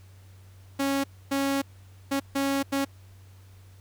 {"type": "tone bursts at uneven times", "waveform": "sawtooth", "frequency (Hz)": 275.6, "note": "C#4", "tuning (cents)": -10, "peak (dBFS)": -20, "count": 5, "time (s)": [[0.79, 1.04], [1.31, 1.62], [2.11, 2.2], [2.35, 2.63], [2.72, 2.85]], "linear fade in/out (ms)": 10, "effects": ["added 95 Hz sine -48 dBFS peak until 3.8 s", "pink hiss -60 dBFS RMS until 3.8 s"]}